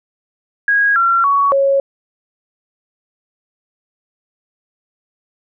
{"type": "tone with pitch steps", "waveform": "sine", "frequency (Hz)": [1645, 1366, 1121, 550], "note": ["G#6", "F6", "C#6", "C#5"], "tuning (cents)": [-17, -39, 19, -14], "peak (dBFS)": -10, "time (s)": [0.68, 1.8], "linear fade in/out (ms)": 2, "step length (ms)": 280, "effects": []}